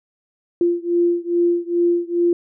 sine beating tone pair, 345.1 / 347.5 Hz, F4 / F4, -21 / -9 cents, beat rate 2.4 Hz, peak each -18 / -19 dBFS, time 0.61-2.33 s, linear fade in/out 2 ms, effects none

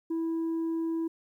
sine tone, 328.1 Hz, E4, 8 cents flat, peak -25 dBFS, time 0.1-1.08 s, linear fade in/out 10 ms, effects tanh soft clip ceiling -27 dBFS + 11-bit

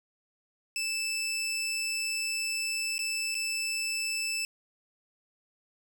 20% pulse tone with dropouts, 2637 Hz, E7, in tune, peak -25 dBFS, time 0.76-4.45 s, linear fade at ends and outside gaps 1 ms, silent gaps 2.981-2.991 / 3.345-3.351 s, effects none

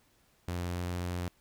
sawtooth tone with pitch glide, 88 to 88.61 Hz, F2 to F2, +14 to +26 cents, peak -29 dBFS, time 0.48-1.28 s, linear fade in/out 0 ms, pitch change +12 cents, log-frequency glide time 0.68-0.85 s, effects pink hiss -68 dBFS RMS until 1.4 s

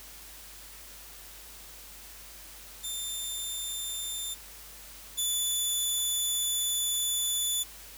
15% pulse tone pair in turn, 3575 / 3483 Hz, A7 / A7, +27 / -18 cents, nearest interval unison, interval 45 cents, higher first, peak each -26 / -20 dBFS, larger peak second, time 2.83-4.35 / 5.17-7.64 s, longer second, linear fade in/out 20 ms, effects added 50 Hz sine -54 dBFS peak until 7.97 s + white hiss -48 dBFS RMS until 7.97 s

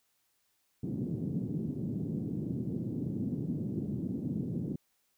pink band-pass noise, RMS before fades -35 dBFS, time 0.83-4.76 s, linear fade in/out 5 ms, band 130 to 300 Hz, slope 24 dB/octave, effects white hiss -75 dBFS RMS until 5.17 s

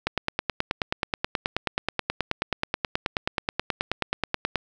click train, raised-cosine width 0.3 ms, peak -7 dBFS, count 43, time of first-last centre 0.07-4.557 s, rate 9.36 Hz, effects none

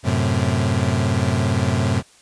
30% pulse chord, F# diminished, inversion none, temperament equal with one note detuned, 92.5 / 110 / 129.98 Hz, F#2 / A2 / C3, 0 / 0 / -11 cents, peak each -19 dBFS, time 0.03-2.03 s, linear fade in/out 50 ms, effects white hiss -51 dBFS RMS until 2.21 s + resampled to 22050 Hz

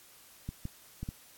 clicks, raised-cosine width 5 ms, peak -24 dBFS, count 4, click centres 0.49 / 0.654 / 1.03 / 1.089 s, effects white hiss -57 dBFS RMS until 1.37 s + AAC 64 kbps

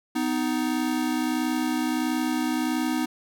square tone pair together, 250.6 / 312.1 Hz, B3 / D#4, +25 / +5 cents, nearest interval major third, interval 380 cents, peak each -27 dBFS, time 0.15-3.06 s, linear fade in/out 10 ms, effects none

